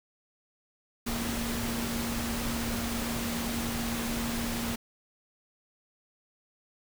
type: tone in noise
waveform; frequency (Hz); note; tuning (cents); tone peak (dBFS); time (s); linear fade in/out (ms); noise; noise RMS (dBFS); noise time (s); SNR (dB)
sine; 233.6; A#3; +4; -33; 1.06-4.76; 10; pink; -34; 1.06-4.76; -2
effects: none